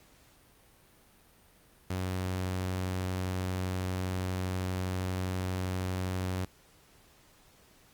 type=tone; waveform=sawtooth; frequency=92.5 Hz; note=F#2; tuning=in tune; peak=-27 dBFS; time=1.9-6.45 s; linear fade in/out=5 ms; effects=pink hiss -61 dBFS RMS until 7.93 s + Opus 48 kbps